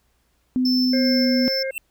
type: tone with pitch glide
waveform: sine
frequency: 254 to 248.6 Hz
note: B3 to B3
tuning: +49 to +12 cents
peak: -17 dBFS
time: 0.56-1.48 s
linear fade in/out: 0 ms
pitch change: -37 cents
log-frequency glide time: 0.88-1.22 s
type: tone with tremolo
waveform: triangle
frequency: 5300 Hz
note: E8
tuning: 9 cents sharp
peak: -21 dBFS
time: 0.65-1.63 s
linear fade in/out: 5 ms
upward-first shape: square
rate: 2.5 Hz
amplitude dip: 25%
type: harmonic tone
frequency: 532 Hz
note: C5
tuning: 29 cents sharp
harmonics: 1 / 3 / 4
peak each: -24 / -34 / -32 dBFS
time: 0.93-1.71 s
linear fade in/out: 5 ms
type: tone with exponential growth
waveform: square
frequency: 2698 Hz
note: E7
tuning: 40 cents sharp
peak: -22 dBFS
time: 1.7-1.78 s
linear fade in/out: 1 ms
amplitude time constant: 17 ms
effects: added 60 Hz sine -67 dBFS peak until 1.9 s + pink hiss -67 dBFS RMS until 1.9 s